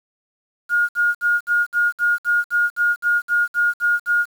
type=tone bursts; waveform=sine; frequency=1428 Hz; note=F6; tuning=38 cents sharp; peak=-14 dBFS; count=14; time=0.69-4.257 s; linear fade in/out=50 ms; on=200 ms; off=59 ms; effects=7-bit